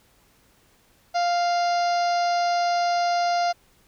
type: harmonic tone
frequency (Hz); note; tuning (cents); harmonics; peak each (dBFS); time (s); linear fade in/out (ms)
698.5; F5; 0; 1 / 2 / 3 / 4 / 5 / 6 / 7 / 8 / 9; -20 / -32 / -37 / -41 / -44 / -38 / -36 / -42 / -45; 1.14-3.53; 20
effects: pink hiss -60 dBFS RMS until 3.87 s